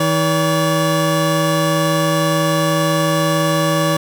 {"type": "tone pair together", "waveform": "25% pulse", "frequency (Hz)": [159.72, 570], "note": ["D#3", "C#5"], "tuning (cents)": [46, 48], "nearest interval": "octave + minor seventh", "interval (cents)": 2202, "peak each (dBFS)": -13, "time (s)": [0, 3.97], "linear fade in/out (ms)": 5, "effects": []}